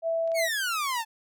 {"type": "tone", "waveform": "sine", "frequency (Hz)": 659.3, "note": "E5", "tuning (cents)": 0, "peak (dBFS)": -24, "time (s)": [0.02, 0.49], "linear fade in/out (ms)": 50}
{"type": "clicks", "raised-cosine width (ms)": 0.2, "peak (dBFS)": [-36, -32], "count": 2, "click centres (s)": [0.276, 0.318]}
{"type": "exponential sweep", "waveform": "sawtooth", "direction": "down", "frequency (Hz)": [2278, 867], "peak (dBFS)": -23, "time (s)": [0.34, 1.05], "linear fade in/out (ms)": 50}
{"effects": []}